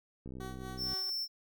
click train, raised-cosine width 3 ms, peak -32 dBFS, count 44, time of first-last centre 0.26-0.932 s, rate 64 Hz
15% pulse tone with tremolo, 378.7 Hz, F#4, 40 cents sharp, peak -37 dBFS, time 0.4-1.1 s, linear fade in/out 5 ms, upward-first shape sine, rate 4.2 Hz, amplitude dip 75%
square tone, 5380 Hz, E8, 34 cents sharp, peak -34 dBFS, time 0.77-1.28 s, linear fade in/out 50 ms
effects none

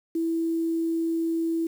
sine tone with quantisation, 329.6 Hz, E4, in tune, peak -23 dBFS, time 0.15-1.67 s, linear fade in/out 5 ms, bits 8, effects none

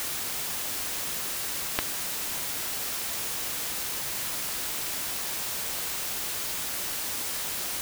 clicks, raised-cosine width 0.3 ms, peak -6 / -15 dBFS, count 2, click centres 1.789 / 1.792 s, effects white hiss -32 dBFS RMS until 7.81 s

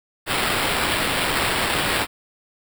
white noise with sample-and-hold, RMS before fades -22 dBFS, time 0.26-2.07 s, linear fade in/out 50 ms, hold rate 6300 Hz, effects none

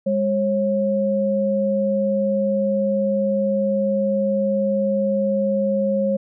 sine tone pair together, 203.6 / 544 Hz, G#3 / C#5, -34 / -33 cents, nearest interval octave + perfect fourth, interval 1701 cents, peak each -21 / -19 dBFS, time 0.06-6.17 s, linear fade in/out 10 ms, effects none

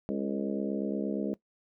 harmonic tone with a mistuned harmonic, 68.5 Hz, C#2, 20 cents flat, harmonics 3 / 4 / 5 / 6 / 7 / 8 / 9, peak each -33 / -35 / -37 / -39 / -40 / -41 / -42 dBFS, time 0.09-1.34 s, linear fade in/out 0 ms, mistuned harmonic 6, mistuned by +40 cents, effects noise-tail reverb RT60 0.1 s tail -19 dB re dry

